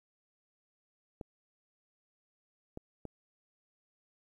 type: clicks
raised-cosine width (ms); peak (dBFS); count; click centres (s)
2; -28; 3; 1.212 / 2.774 / 3.053
effects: 11-bit